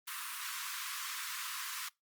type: high-pass noise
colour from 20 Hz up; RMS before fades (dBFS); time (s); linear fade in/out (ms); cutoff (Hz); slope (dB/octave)
pink; -41; 0.07-1.89; 10; 1000; 96
effects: noise-tail reverb RT60 0.2 s tail -24 dB re dry + Opus 32 kbps